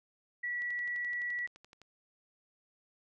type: tone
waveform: sine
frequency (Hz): 1942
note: B6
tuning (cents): -30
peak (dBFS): -33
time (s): 0.43-1.47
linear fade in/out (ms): 10
type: click train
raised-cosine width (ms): 0.2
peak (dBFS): -37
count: 15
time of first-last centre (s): 0.62-1.817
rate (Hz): 11.7
effects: none